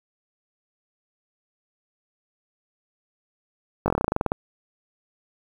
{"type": "slowing click train", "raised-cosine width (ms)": 1, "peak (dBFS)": -7, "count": 14, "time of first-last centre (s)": [3.86, 4.319], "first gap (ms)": 20, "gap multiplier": 1.09, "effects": ["7-bit"]}